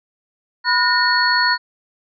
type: tone cluster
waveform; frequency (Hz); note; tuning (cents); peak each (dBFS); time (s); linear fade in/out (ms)
sine; 987 / 1448 / 1834 / 4373; B5 / F#6 / A#6 / C#8; -1 / -38 / -29 / -24; -19; 0.64-1.58; 50
effects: none